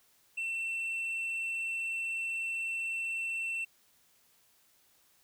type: tone with tanh clipping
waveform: sine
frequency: 2692 Hz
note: E7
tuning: 36 cents sharp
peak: -33 dBFS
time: 0.37-3.65 s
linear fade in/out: 10 ms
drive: 3 dB
effects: white hiss -67 dBFS RMS until 5.23 s